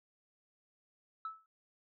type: tone with exponential decay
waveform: sine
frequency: 1307 Hz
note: E6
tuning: 15 cents flat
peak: -34 dBFS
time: 1.25-1.46 s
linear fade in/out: 2 ms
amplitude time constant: 45 ms
effects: tanh soft clip ceiling -33 dBFS